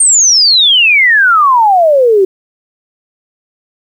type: exponential sweep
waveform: sine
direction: down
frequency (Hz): 8870 to 370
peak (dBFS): -4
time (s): 0-2.25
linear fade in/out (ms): 5
effects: 7-bit